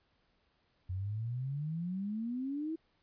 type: exponential sweep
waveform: sine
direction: up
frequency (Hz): 89.4 to 329.6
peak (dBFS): -34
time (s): 0.89-2.76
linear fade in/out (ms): 10
effects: pink hiss -74 dBFS RMS until 3.02 s + resampled to 11025 Hz